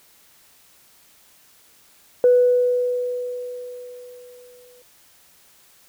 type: tone with exponential decay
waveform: sine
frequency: 493.9 Hz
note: B4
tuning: in tune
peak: -9 dBFS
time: 2.24-4.82 s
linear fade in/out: 1 ms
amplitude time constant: 560 ms
effects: tanh soft clip ceiling -6 dBFS + white hiss -54 dBFS RMS until 5.88 s